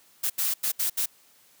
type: noise bursts at uneven times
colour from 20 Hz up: blue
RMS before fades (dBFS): -26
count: 5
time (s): 0.23-0.3 / 0.38-0.54 / 0.63-0.72 / 0.79-0.9 / 0.97-1.06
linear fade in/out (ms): 10
effects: white hiss -59 dBFS RMS until 1.6 s + high-pass 100 Hz 12 dB/octave